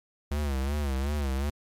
square tone with vibrato, 70.1 Hz, C#2, 20 cents sharp, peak -27 dBFS, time 0.31-1.5 s, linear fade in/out 5 ms, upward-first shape sine, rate 2.7 Hz, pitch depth 110 cents each way, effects MP3 96 kbps

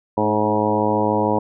harmonic tone with a mistuned harmonic, 106.4 Hz, G#2, 42 cents sharp, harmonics 1 / 2 / 3 / 4 / 5 / 6 / 7 / 8 / 9, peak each -28 / -24 / -24 / -24 / -23 / -28 / -27 / -26 / -23 dBFS, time 0.17-1.39 s, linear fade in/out 5 ms, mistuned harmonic 3, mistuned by -24 cents, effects none

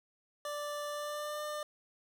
25% pulse tone with pitch glide, 587.3 to 599.6 Hz, D5 to D5, 0 to +36 cents, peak -33 dBFS, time 0.45-1.63 s, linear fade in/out 2 ms, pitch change +36 cents, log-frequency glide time 0.89-1.43 s, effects none

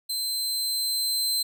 sawtooth tone with level ramp, 4100 Hz, C8, 36 cents flat, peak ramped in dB -24 to -20 dBFS, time 0.09-1.43 s, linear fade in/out 10 ms, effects none

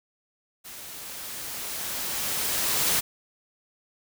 white noise with level ramp, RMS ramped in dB -42 to -23 dBFS, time 0.64-3.01 s, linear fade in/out 20 ms, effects none

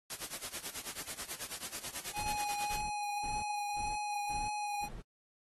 white noise with tremolo, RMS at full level -39 dBFS, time 0.1-2.81 s, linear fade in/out 2 ms, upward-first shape sine, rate 9.2 Hz, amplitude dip 85%
square tone with vibrato, 830.6 Hz, G#5, in tune, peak -36 dBFS, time 2.13-4.89 s, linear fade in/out 50 ms, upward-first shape triangle, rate 1.8 Hz, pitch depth 20 cents each way
brown noise bursts, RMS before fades -46 dBFS, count 6, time 2.17-5.02 s, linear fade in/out 10 ms, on 200 ms, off 330 ms
effects AAC 32 kbps

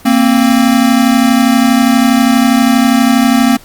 square tone pair together, 231.2 / 263.6 Hz, A#3 / C4, -14 / +13 cents, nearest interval major second, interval 227 cents, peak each -10 dBFS, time 0.05-3.57 s, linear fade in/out 10 ms, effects pink hiss -39 dBFS RMS until 3.64 s + Opus 48 kbps

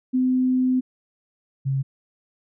sine tone pair in turn, 255.6 / 135.4 Hz, C4 / C#3, -40 / -40 cents, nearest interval major seventh, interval 1100 cents, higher first, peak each -17 / -20 dBFS, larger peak first, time 0.13-0.81 / 1.65-1.83 s, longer first, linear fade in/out 20 ms, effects none

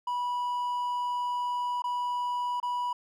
triangle tone with dropouts, 979 Hz, B5, 15 cents flat, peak -26 dBFS, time 0.07-2.93 s, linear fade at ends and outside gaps 5 ms, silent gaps 1.821-1.84 / 2.601-2.628 s, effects none

